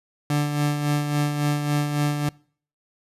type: tone with tremolo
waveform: 30% pulse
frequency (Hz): 146.83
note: D3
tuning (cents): 0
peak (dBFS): -16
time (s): 0.3-2.29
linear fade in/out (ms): 2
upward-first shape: sine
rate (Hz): 3.6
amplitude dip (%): 50
effects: noise-tail reverb RT60 0.5 s tail -25 dB re dry + resampled to 32000 Hz